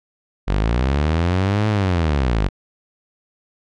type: linear two-way sweep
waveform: sawtooth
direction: up then down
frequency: 45.55 to 108.6 to 45.55 Hz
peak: -12 dBFS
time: 0.47-2.49 s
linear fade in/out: 20 ms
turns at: 1.68 s
effects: low-pass 4000 Hz 12 dB/octave